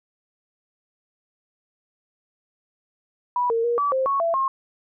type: tone with pitch steps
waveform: sine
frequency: 980 / 458.3 / 474.7 / 1150 / 526 / 1106 / 670 / 1072 Hz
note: B5 / A#4 / A#4 / D6 / C5 / C#6 / E5 / C6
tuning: -14 / -29 / +31 / -37 / +9 / -4 / +28 / +42 cents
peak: -19 dBFS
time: 3.36-4.48 s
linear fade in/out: 2 ms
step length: 140 ms
effects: none